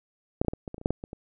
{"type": "clicks", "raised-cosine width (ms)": 2, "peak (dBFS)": [-8, -24, -8, -21, -22, -23, -28, -29, -9, -13, -23, -25], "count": 12, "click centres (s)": [0.415, 0.448, 0.483, 0.535, 0.678, 0.744, 0.781, 0.814, 0.859, 0.906, 1.039, 1.131], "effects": []}